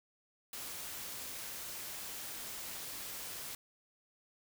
white noise, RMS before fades -44 dBFS, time 0.53-3.55 s, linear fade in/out 2 ms, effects none

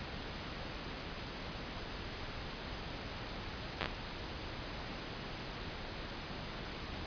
slowing click train, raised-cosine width 0.3 ms, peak -18 dBFS, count 5, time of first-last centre 3.81-3.858 s, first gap 9 ms, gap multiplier 1.2, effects pink hiss -43 dBFS RMS until 7.06 s + resampled to 11025 Hz

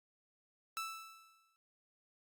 sawtooth tone with exponential decay, 1318.5 Hz, E6, in tune, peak -33 dBFS, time 0.77-1.56 s, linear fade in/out 0 ms, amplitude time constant 170 ms, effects Opus 48 kbps

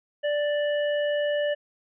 harmonic tone, 587.3 Hz, D5, in tune, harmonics 1 / 3 / 5, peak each -23 / -33 / -37 dBFS, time 0.23-1.55 s, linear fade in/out 20 ms, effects none

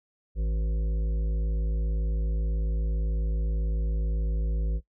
harmonic tone with a mistuned harmonic, 53.7 Hz, A1, 41 cents flat, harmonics 1 / 3 / 5 / 7 / 9 / 10, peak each -24 / -38 / -49 / -47 / -47 / -52 dBFS, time 0.35-4.81 s, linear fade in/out 50 ms, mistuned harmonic 9, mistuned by -16 cents, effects noise-tail reverb RT60 0.1 s tail -19 dB re dry

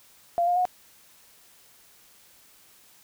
sine tone with pitch steps, 690 / 708.2 / 726.8 Hz, F5 / F5 / F#5, -21 / +24 / -31 cents, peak -20 dBFS, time 0.38-0.653 s, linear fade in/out 0 ms, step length 91 ms, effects white hiss -56 dBFS RMS until 3.03 s

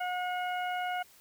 harmonic tone, 724 Hz, F#5, 38 cents flat, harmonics 1 / 2 / 3 / 4, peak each -32 / -38 / -42 / -44 dBFS, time 0-1.03 s, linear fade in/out 10 ms, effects white hiss -59 dBFS RMS until 1.2 s

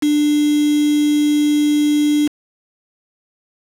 sine tone with quantisation, 296.4 Hz, D4, 16 cents sharp, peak -12 dBFS, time 0.02-2.28 s, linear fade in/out 10 ms, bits 4, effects low-pass 12000 Hz 12 dB/octave

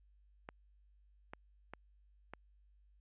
clicks, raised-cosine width 0.5 ms, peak -30 dBFS, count 4, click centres 0.489 / 1.335 / 1.736 / 2.336 s, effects added 50 Hz sine -64 dBFS peak until 3 s + resampled to 8000 Hz

